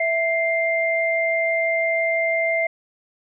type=tone pair together; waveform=sine; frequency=659.3 / 2098 Hz; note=E5 / C7; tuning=0 / +4 cents; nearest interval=octave + minor sixth; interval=2004 cents; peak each=-21 dBFS; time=0-2.67 s; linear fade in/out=5 ms; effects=none